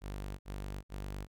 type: tone bursts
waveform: sawtooth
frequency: 49.42 Hz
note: G1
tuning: 15 cents sharp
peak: -35 dBFS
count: 3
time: 0.01-1.272 s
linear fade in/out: 50 ms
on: 380 ms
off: 61 ms
effects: none